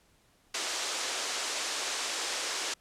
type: band-pass noise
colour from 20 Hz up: white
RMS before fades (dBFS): -34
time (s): 0.54-2.74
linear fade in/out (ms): 5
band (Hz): 330 to 7500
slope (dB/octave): 24
effects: pink hiss -66 dBFS RMS until 2.8 s + low-pass 12000 Hz 12 dB/octave